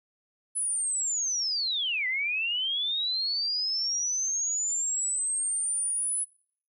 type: linear two-way sweep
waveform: sine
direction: down then up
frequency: 10190 to 1975.5 to 10190 Hz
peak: -26 dBFS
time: 0.55-6.25 s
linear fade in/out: 20 ms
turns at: 2.07 s
effects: noise-tail reverb RT60 0.6 s tail -26 dB re dry